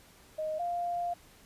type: tone pair in turn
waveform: sine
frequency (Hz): 622.3 / 698.5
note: D#5 / F5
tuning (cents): 0 / 0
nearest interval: major second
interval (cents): 200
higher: second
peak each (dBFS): -31 / -30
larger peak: second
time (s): 0.38-0.59 / 0.59-1.14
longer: second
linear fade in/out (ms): 10
effects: pink hiss -58 dBFS RMS until 1.45 s + resampled to 32000 Hz